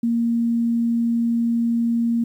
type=tone; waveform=sine; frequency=233.1 Hz; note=A#3; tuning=in tune; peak=-17 dBFS; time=0.03-2.24 s; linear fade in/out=5 ms; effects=9-bit

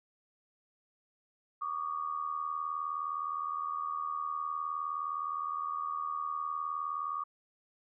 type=tone pair together; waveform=sine; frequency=1131 / 1210.5 Hz; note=C#6 / D#6; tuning=+34 / -48 cents; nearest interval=minor second; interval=118 cents; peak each=-36 / -36 dBFS; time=1.61-7.24 s; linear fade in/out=10 ms; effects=none

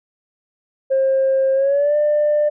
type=tone with pitch glide; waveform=sine; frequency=534 to 595.9 Hz; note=C5 to D5; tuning=+35 to +25 cents; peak=-12 dBFS; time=0.9-2.5 s; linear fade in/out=20 ms; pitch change=+190 cents; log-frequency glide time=1.54-1.96 s; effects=tanh soft clip ceiling -10 dBFS

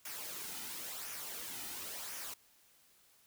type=noise with flanger; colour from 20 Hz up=white; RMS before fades=-44 dBFS; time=0.05-2.34 s; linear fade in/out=5 ms; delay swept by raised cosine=0.24 to 1.84 ms; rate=0.95 Hz; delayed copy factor=-0.5; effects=white hiss -67 dBFS RMS until 3.26 s

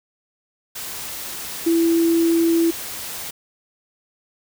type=tone in noise; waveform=sine; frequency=333 Hz; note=E4; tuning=18 cents sharp; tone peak=-14 dBFS; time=1.66-2.71 s; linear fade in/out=10 ms; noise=white; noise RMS=-31 dBFS; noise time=0.75-3.31 s; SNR=+14 dB; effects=none

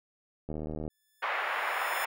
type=click train; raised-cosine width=2 ms; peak=-24 dBFS; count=31; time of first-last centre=0.49-0.879 s; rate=77.2 Hz
type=tone with exponential growth; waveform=5% pulse; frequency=1741 Hz; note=A6; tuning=19 cents flat; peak=-26 dBFS; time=0.9-2.05 s; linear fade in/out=5 ms; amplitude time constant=250 ms
type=band-pass noise; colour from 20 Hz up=white; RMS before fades=-32 dBFS; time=1.22-2.06 s; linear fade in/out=10 ms; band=600 to 2100 Hz; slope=24 dB/octave
effects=none

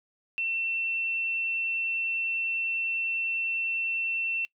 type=tone; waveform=sine; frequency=2695 Hz; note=E7; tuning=38 cents sharp; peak=-27 dBFS; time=0.38-4.45 s; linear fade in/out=0 ms; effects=noise-tail reverb RT60 0.1 s tail -22 dB re dry

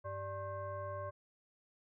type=tone with frequency modulation; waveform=sine; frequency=586 Hz; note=D5; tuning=4 cents flat; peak=-39 dBFS; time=0.04-1.11 s; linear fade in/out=20 ms; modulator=488 Hz; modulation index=1.2; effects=none

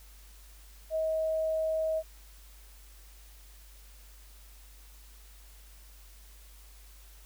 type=tone; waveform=sine; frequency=636 Hz; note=D#5; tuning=38 cents sharp; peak=-27 dBFS; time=0.9-2.03 s; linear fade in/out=50 ms; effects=added 50 Hz sine -51 dBFS peak until 7.25 s + white hiss -58 dBFS RMS until 7.25 s

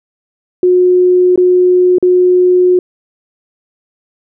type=tone with dropouts; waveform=sine; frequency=362.3 Hz; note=F#4; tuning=36 cents flat; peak=-5 dBFS; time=0.63-2.79 s; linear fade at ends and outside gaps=2 ms; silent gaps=1.359-1.376 / 1.984-2.026 s; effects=none

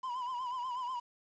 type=tone with vibrato; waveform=triangle; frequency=999 Hz; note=B5; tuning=20 cents sharp; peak=-33 dBFS; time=0.03-1 s; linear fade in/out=10 ms; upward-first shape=triangle; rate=8.2 Hz; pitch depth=93 cents each way; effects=resampled to 16000 Hz + 10-bit

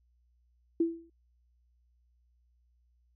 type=tone with exponential decay; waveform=sine; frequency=332.7 Hz; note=E4; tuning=16 cents sharp; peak=-21 dBFS; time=0.8-1.1 s; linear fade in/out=5 ms; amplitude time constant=64 ms; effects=added 60 Hz sine -66 dBFS peak until 3.15 s

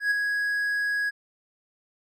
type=tone with ADSR envelope; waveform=triangle; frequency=1661.2 Hz; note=G#6; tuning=in tune; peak=-17 dBFS; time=0-1.11 s; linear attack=110 ms; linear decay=13 ms; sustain=-5 dB; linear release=26 ms; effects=none

